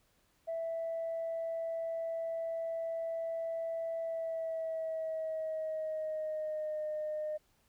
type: tone with pitch glide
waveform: sine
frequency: 659.3 to 611.6 Hz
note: E5 to D#5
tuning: 0 to -30 cents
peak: -33 dBFS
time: 0.47-7.38 s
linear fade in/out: 20 ms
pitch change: -130 cents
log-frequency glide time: 4.01-6.86 s
effects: tanh soft clip ceiling -30 dBFS + pink hiss -72 dBFS RMS until 7.68 s